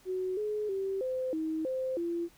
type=tone with pitch steps; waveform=sine; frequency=371.4 / 422.7 / 387.6 / 515 / 317.1 / 520 / 341 Hz; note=F#4 / G#4 / G4 / C5 / D#4 / C5 / F4; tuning=+7 / +31 / -20 / -28 / +33 / -11 / -41 cents; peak=-30 dBFS; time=0.05-2.29 s; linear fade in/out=50 ms; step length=320 ms; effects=pink hiss -61 dBFS RMS until 2.37 s